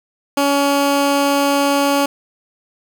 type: tone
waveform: 15% pulse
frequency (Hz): 281.8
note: C#4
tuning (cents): +29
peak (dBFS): -7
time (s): 0.37-2.06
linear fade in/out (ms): 5
effects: none